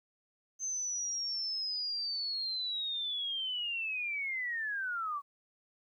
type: linear sweep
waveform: sine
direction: down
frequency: 6272 to 1108.7 Hz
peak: -33 dBFS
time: 0.59-5.22 s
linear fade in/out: 50 ms
effects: 12-bit